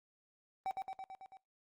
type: tone with echo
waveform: triangle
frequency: 767 Hz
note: G5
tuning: 38 cents flat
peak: -32 dBFS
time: 0.66-0.71 s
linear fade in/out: 0 ms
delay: 110 ms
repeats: 6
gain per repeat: -3 dB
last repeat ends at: 1.37 s
effects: noise-tail reverb RT60 0.3 s tail -25 dB re dry + Opus 32 kbps